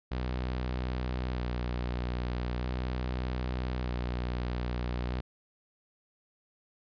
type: tone with vibrato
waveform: sawtooth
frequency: 61.74 Hz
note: B1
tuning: in tune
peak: -27 dBFS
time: 0.11-5.21 s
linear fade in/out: 10 ms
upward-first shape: square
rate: 0.4 Hz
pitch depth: 22 cents each way
effects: resampled to 11025 Hz